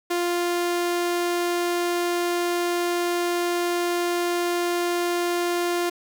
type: tone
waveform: sawtooth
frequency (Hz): 349.2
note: F4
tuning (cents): 0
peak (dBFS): -18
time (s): 0.1-5.9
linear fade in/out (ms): 10
effects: 8-bit